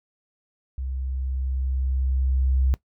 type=tone with level ramp; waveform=sine; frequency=65.41 Hz; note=C2; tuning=in tune; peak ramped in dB=-27 to -17 dBFS; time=0.78-2.74 s; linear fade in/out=0 ms; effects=noise-tail reverb RT60 0.1 s tail -19 dB re dry